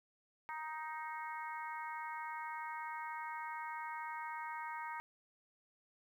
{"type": "harmonic tone", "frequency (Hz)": 312.2, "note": "D#4", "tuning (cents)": 6, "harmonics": [3, 4, 5, 6, 7], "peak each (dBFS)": [-43, -49, -51, -51, -51], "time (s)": [0.49, 5], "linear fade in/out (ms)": 0, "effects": ["12-bit"]}